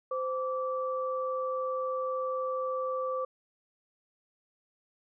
sine tone pair together, 517.2 / 1161 Hz, C5 / D6, -20 / -20 cents, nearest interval octave + major second, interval 1400 cents, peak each -31 / -34 dBFS, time 0.11-3.25 s, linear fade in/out 5 ms, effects none

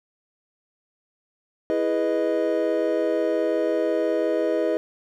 triangle chord, E major seventh, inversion none, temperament equal, 329.6 / 415.3 / 493.9 / 622.3 Hz, E4 / G#4 / B4 / D#5, 0 / 0 / 0 / 0 cents, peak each -24 / -25 / -24 / -23 dBFS, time 1.7-4.77 s, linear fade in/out 0 ms, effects none

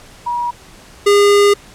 sine / square tone pair in turn, 960 / 406.7 Hz, B5 / G#4, -49 / -36 cents, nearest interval octave + minor third, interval 1487 cents, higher first, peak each -16 / -8 dBFS, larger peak second, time 0.26-0.51 / 1.06-1.54 s, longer second, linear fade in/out 10 ms, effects pink hiss -41 dBFS RMS until 1.74 s + low-pass 10000 Hz 12 dB/octave

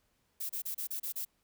violet noise bursts, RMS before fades -37 dBFS, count 7, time 0.4-1.251 s, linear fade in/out 10 ms, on 95 ms, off 31 ms, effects pink hiss -75 dBFS RMS until 1.43 s

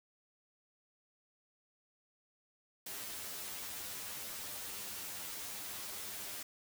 white noise with comb filter, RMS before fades -44 dBFS, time 2.86-6.43 s, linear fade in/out 5 ms, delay 10 ms, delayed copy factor +0.75, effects none

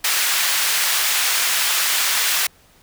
pink high-pass noise, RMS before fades -19 dBFS, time 0.04-2.47 s, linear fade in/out 5 ms, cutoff 1600 Hz, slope 12 dB/octave, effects pink hiss -53 dBFS RMS until 2.82 s

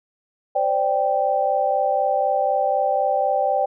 sine chord, C suspended second, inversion none, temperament equal, 523.3 / 587.3 / 784 Hz, C5 / D5 / G5, 0 / 0 / 0 cents, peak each -24 / -22 / -20 dBFS, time 0.55-3.66 s, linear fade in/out 10 ms, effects none

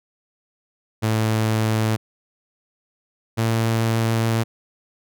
sawtooth tone pair in turn, 110 / 113.42 Hz, A2 / A#2, 0 / -47 cents, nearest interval minor second, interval 53 cents, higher second, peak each -14 dBFS, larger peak neither, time 1.02-1.97 / 3.37-4.44 s, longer second, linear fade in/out 20 ms, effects none

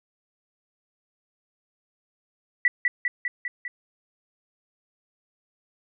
sine tone with echo, 1960 Hz, B6, 14 cents flat, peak -15 dBFS, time 2.65-2.68 s, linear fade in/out 2 ms, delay 200 ms, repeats 5, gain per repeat -3 dB, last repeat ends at 3.68 s, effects none

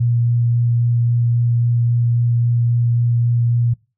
sine tone with vibrato, 118.9 Hz, A#2, 35 cents sharp, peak -13 dBFS, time 0-3.74 s, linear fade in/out 10 ms, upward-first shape sine, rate 3.7 Hz, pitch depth 8 cents each way, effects noise-tail reverb RT60 0.3 s tail -23 dB re dry

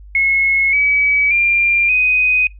sine tone with pitch steps, 2177 / 2280 / 2388 / 2501 Hz, C#7 / C#7 / D7 / D#7, -32 / +48 / +28 / +8 cents, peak -11 dBFS, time 0.15-2.47 s, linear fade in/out 2 ms, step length 580 ms, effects noise-tail reverb RT60 0.2 s tail -24 dB re dry + added 50 Hz sine -35 dBFS peak until 2.59 s

